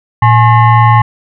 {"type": "tone with frequency modulation", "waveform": "sine", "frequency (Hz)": 115.4, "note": "A#2", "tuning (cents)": -17, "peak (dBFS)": -3, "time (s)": [0.22, 1.02], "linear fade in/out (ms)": 5, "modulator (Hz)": 960, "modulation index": 1.1, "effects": []}